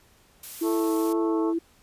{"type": "noise", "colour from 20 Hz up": "blue", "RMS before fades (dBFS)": -38, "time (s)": [0.43, 1.13], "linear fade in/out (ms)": 5}
{"type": "tone with vibrato", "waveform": "sine", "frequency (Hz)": 331.1, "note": "E4", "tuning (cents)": 8, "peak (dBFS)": -23, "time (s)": [0.61, 1.59], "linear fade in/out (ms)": 10, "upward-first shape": "triangle", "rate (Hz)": 2.2, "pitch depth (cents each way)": 26}
{"type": "harmonic tone", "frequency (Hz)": 220, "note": "A3", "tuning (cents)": 0, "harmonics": [2, 3, 4, 5, 6], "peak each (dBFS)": [-28, -39, -35, -36, -44], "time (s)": [0.62, 1.54], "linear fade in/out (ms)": 50}
{"effects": ["pink hiss -59 dBFS RMS until 1.82 s", "resampled to 32000 Hz"]}